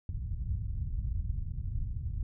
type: low-pass noise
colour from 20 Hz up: white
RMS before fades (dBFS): -34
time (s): 0.09-2.23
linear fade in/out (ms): 2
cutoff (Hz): 100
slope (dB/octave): 24
effects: none